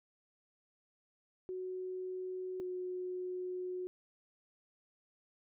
sine tone pair in turn, 370 / 364.9 Hz, F#4 / F#4, 0 / -24 cents, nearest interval unison, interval 24 cents, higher first, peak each -38 / -37 dBFS, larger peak second, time 1.49-2.6 / 2.6-3.87 s, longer second, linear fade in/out 0 ms, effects none

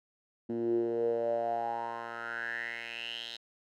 10% pulse tone with band-pass filter sweep, 116.54 Hz, A#2, in tune, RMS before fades -34 dBFS, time 0.49-3.37 s, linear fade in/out 10 ms, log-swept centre 280 to 3700 Hz, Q 7.3, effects none

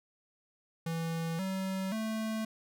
square tone with pitch steps, 164.81 / 190.41 / 220 Hz, E3 / F#3 / A3, 0 / +50 / 0 cents, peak -33 dBFS, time 0.86-2.45 s, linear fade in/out 5 ms, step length 530 ms, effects none

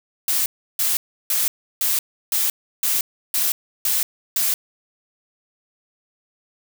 blue noise bursts, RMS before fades -20 dBFS, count 9, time 0.28-4.54 s, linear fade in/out 2 ms, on 180 ms, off 330 ms, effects none

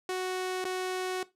sawtooth tone with dropouts, 370 Hz, F#4, in tune, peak -26 dBFS, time 0.09-1.23 s, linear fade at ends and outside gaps 2 ms, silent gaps 0.643-0.651 s, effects noise-tail reverb RT60 0.2 s tail -17 dB re dry + low-pass 11000 Hz 12 dB/octave

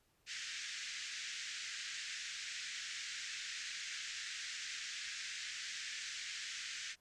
pink band-pass noise, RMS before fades -45 dBFS, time 0.26-6.96 s, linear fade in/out 50 ms, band 1600 to 7400 Hz, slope 48 dB/octave, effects pink hiss -75 dBFS RMS until 7 s + resampled to 32000 Hz

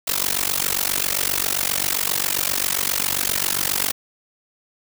white noise with amplitude modulation, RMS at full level -18 dBFS, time 0.07-3.92 s, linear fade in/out 10 ms, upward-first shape sine, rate 47.5 Hz, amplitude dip 100%, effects none

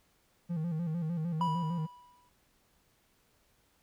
triangle tone with vibrato, 164.81 Hz, E3, in tune, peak -29 dBFS, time 0.49-1.87 s, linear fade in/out 20 ms, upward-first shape square, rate 6.6 Hz, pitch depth 83 cents each way
triangle tone with exponential decay, 982 Hz, B5, 10 cents flat, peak -25 dBFS, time 1.41-2.29 s, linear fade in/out 1 ms, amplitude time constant 190 ms
effects pink hiss -70 dBFS RMS until 3.82 s

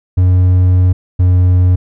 triangle tone pair in turn, 91.2 / 90.52 Hz, F#2 / F#2, -24 / -37 cents, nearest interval unison, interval 13 cents, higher first, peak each -4 dBFS, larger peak neither, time 0.17-0.93 / 1.19-1.76 s, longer first, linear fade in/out 10 ms, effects none

